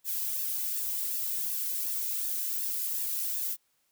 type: noise with flanger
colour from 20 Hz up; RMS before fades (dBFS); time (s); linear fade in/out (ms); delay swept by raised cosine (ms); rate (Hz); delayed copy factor
violet; -32; 0.04-3.57; 50; 1.1 to 2.01; 2.7; +0.6
effects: white hiss -73 dBFS RMS until 3.91 s